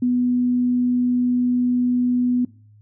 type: tone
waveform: sine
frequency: 247 Hz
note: B3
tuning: in tune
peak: -16 dBFS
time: 0.02-2.45 s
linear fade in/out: 5 ms
effects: noise-tail reverb RT60 0.4 s tail -20 dB re dry + added 105 Hz sine -47 dBFS peak until 2.81 s